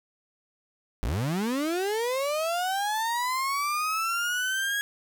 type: linear sweep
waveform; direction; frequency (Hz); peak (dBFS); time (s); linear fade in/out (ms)
35% pulse; up; 41.85 to 1661.2; -24; 1.03-4.81; 0
effects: none